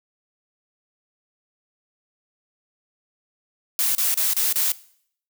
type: noise bursts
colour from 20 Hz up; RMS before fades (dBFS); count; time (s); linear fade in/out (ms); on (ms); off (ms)
blue; -21; 5; 3.79-4.718; 0; 160; 32
effects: noise-tail reverb RT60 0.6 s tail -19 dB re dry